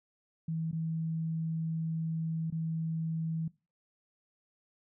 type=tone with dropouts; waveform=sine; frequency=161.9 Hz; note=E3; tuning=31 cents flat; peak=-31 dBFS; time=0.48-3.48 s; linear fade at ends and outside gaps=5 ms; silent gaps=0.714-0.728 / 2.503-2.523 s; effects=noise-tail reverb RT60 0.3 s tail -21 dB re dry